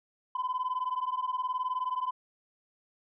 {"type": "beating tone pair", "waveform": "sine", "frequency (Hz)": [1004, 1023], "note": ["B5", "C6"], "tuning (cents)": [28, -39], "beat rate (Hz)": 19, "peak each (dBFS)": -31, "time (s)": [0.35, 2.11], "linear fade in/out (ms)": 5, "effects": ["tanh soft clip ceiling -25 dBFS"]}